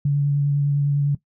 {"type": "tone with vibrato", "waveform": "sine", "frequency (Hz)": 143, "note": "D3", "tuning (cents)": -46, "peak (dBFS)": -16, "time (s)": [0.05, 1.15], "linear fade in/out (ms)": 5, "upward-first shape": "triangle", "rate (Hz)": 9.9, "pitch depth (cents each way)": 17, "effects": ["noise-tail reverb RT60 0.1 s tail -17 dB re dry"]}